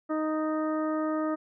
harmonic tone with a mistuned harmonic, 311.1 Hz, D#4, in tune, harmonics 1 / 2 / 3 / 4 / 5 / 6, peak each -28 / -32 / -42 / -35 / -48 / -47 dBFS, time 0.09-1.36 s, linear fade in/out 20 ms, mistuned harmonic 6, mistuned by -20 cents, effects none

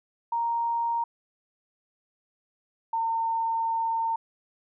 sine tone pair in turn, 932.3 / 908.9 Hz, A#5 / A#5, 0 / -44 cents, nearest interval unison, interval 44 cents, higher first, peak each -24 dBFS, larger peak neither, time 0.32-1.04 / 2.93-4.16 s, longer second, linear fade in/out 5 ms, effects none

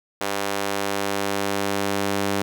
sawtooth tone with high-pass filter sweep, 100 Hz, G2, 35 cents sharp, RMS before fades -25 dBFS, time 0.21-2.42 s, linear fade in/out 0 ms, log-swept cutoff 480 to 250 Hz, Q 0.77, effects none

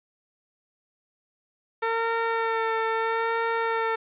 15% pulse tone with vibrato, 453 Hz, A#4, 50 cents flat, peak -17 dBFS, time 1.82-3.96 s, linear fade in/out 10 ms, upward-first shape sine, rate 0.77 Hz, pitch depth 19 cents each way, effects resampled to 8000 Hz + 9-bit

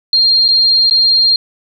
sine tone with dropouts, 4205 Hz, C8, 8 cents sharp, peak -7 dBFS, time 0.13-1.36 s, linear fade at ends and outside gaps 2 ms, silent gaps 0.481-0.486 / 0.898-0.909 s, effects none

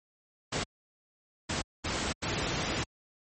pink noise bursts at uneven times, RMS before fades -31 dBFS, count 4, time 0.52-0.64 / 1.49-1.62 / 1.84-2.13 / 2.22-2.84 s, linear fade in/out 10 ms, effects high-pass 60 Hz 12 dB/octave + MP3 32 kbps

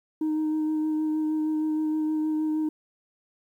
sine tone with vibrato, 310 Hz, D#4, 6 cents flat, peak -21 dBFS, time 0.21-2.69 s, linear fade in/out 5 ms, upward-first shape sine, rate 6.4 Hz, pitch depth 13 cents each way, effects tanh soft clip ceiling -22 dBFS + 10-bit

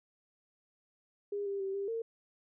sine tone with pitch steps, 406.5 / 397.4 / 387.4 / 397.4 / 455.7 Hz, G#4 / G4 / G4 / G4 / A#4, -37 / +24 / -20 / +24 / -39 cents, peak -33 dBFS, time 1.32-2.02 s, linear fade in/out 5 ms, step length 140 ms, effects none

